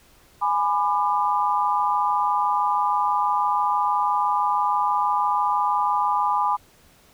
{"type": "chord", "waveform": "sine", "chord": "G# diminished", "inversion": "none", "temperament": "just", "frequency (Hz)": [830.6, 996.7, 1196.1], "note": ["G#5", "B5", "D6"], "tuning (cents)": [0, 16, 31], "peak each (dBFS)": [-23, -22, -25], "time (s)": [0.41, 6.57], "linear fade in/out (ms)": 20, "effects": ["pink hiss -55 dBFS RMS until 7.13 s"]}